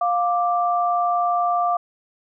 sine tone pair together, 704 / 1175.8 Hz, F5 / D6, +14 / +2 cents, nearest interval major sixth, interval 888 cents, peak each -19 / -22 dBFS, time 0.01-1.77 s, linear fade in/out 5 ms, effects none

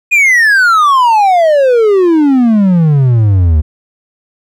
triangle exponential sweep, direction down, 2489 to 73.42 Hz, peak -3 dBFS, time 0.11-3.62 s, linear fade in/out 20 ms, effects none

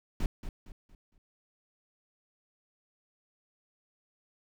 brown noise with echo, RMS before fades -28 dBFS, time 0.2-0.26 s, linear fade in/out 2 ms, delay 230 ms, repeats 4, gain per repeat -9 dB, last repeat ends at 1.18 s, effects none

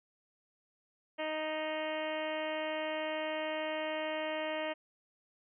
harmonic tone, 311.1 Hz, D#4, in tune, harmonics 1 / 2 / 3 / 4 / 5 / 6 / 7 / 8 / 9 / 10, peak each -43 / -36 / -43 / -48 / -50 / -44 / -46 / -49 / -47 / -49 dBFS, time 1.18-4.74 s, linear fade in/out 20 ms, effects none

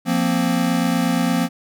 square chord, F suspended fourth, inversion none, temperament equal, 174.61 / 233.1 / 261.6 Hz, F3 / Bb3 / C4, 0 / 0 / 0 cents, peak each -22 dBFS, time 0.05-1.49 s, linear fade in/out 50 ms, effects none

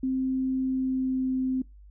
sine tone with pitch glide, 261.6 to 259.5 Hz, C4 to C4, 0 to -14 cents, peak -24 dBFS, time 0.03-1.62 s, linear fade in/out 5 ms, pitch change -14 cents, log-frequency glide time 0.64-1.34 s, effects noise-tail reverb RT60 0.2 s tail -23 dB re dry + added 50 Hz sine -47 dBFS peak until 1.9 s

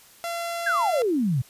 sawtooth tone, 682 Hz, F5, 41 cents flat, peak -24 dBFS, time 0.24-1.02 s, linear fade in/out 0 ms
sine exponential sweep, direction down, 1700 to 116.54 Hz, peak -20 dBFS, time 0.66-1.42 s, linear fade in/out 10 ms
effects white hiss -52 dBFS RMS until 1.49 s + resampled to 32000 Hz

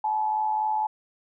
sine tone with amplitude modulation, 861 Hz, A5, 38 cents flat, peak -20 dBFS, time 0.04-0.87 s, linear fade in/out 5 ms, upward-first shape sine, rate 104 Hz, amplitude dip 55%, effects none

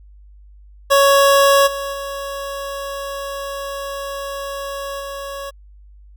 25% pulse tone with level steps, 556 Hz, C#5, 5 cents sharp, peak -6 / -19 / -21 / -23 dBFS, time 0.9-5.51 s, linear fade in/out 20 ms, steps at 1.66 / 1.92 / 4.99 s, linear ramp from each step 20 ms, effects added 50 Hz sine -41 dBFS peak until 6.16 s

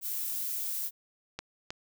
violet noise, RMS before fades -34 dBFS, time 0.01-0.91 s, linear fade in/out 50 ms
clicks, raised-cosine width 0.2 ms, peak -19 dBFS, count 2, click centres 1.39 / 1.705 s
effects none

